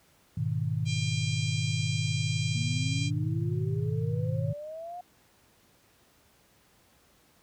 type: chord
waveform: sine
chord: G# minor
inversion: none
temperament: equal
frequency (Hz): 103.83 / 123.47 / 155.56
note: G#2 / B2 / D#3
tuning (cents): 0 / 0 / 0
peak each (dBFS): -31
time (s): 0.37-4.53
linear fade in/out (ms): 5
type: harmonic tone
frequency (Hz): 799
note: G5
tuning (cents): +33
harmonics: 3 / 4 / 5 / 6 / 7 / 8 / 9 / 10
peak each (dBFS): -38 / -40 / -42 / -44 / -45 / -46 / -47 / -48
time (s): 0.85-3.11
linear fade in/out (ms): 50
type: exponential sweep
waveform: sine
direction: up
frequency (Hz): 223.8 to 724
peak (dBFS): -37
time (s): 2.55-5.01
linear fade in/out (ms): 5
effects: pink hiss -63 dBFS RMS until 7.42 s + high-pass 60 Hz 12 dB/octave